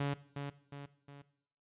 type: tone with echo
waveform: sawtooth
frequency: 141.7 Hz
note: C#3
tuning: 38 cents sharp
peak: -28 dBFS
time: 0-0.14 s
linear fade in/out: 5 ms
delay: 360 ms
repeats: 3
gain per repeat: -6 dB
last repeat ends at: 1.22 s
effects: noise-tail reverb RT60 0.7 s tail -18 dB re dry + resampled to 8000 Hz